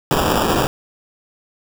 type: noise with sample-and-hold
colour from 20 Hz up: white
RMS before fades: -17 dBFS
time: 0.11-0.67 s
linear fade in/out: 0 ms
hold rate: 2100 Hz
effects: none